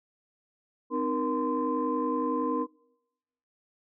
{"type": "tone cluster", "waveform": "sine", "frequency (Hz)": [257.2, 307.9, 471.8, 1032], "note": ["C4", "D#4", "A#4", "C6"], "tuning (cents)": [-30, -18, 21, -24], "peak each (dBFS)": -31, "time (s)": [0.9, 2.67], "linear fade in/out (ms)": 50, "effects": ["noise-tail reverb RT60 1.0 s tail -26 dB re dry", "tanh soft clip ceiling -16 dBFS"]}